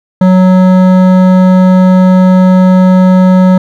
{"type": "tone with hard clipping", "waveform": "sine", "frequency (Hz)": 185, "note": "F#3", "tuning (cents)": 0, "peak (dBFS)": -4, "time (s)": [0.21, 3.58], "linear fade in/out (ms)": 5, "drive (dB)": 13, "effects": []}